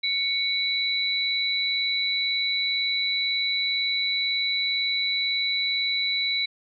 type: tone pair together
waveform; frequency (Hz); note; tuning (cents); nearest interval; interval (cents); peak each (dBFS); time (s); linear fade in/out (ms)
sine; 2230 / 3951; C#7 / B7; +10 / 0; minor seventh; 990; -27 / -24; 0.03-6.46; 10
effects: none